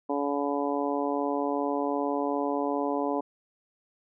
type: harmonic tone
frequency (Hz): 142.6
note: C#3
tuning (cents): +49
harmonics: 2 / 3 / 4 / 5 / 6 / 7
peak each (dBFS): -30 / -32 / -33 / -34 / -35 / -35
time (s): 0.09-3.21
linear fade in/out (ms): 10
effects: none